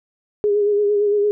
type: tone with vibrato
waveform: sine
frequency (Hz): 411.9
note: G#4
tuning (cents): -14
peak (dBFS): -14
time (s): 0.44-1.31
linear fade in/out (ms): 0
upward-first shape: sine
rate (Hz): 8.8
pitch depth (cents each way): 33
effects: none